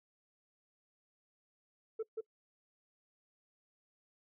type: tone with echo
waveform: sine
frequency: 443.4 Hz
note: A4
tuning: 13 cents sharp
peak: -31 dBFS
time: 1.99-2.03 s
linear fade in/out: 10 ms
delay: 180 ms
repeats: 1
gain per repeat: -3 dB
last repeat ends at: 2.21 s
effects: noise-tail reverb RT60 0.1 s tail -23 dB re dry + tanh soft clip ceiling -33 dBFS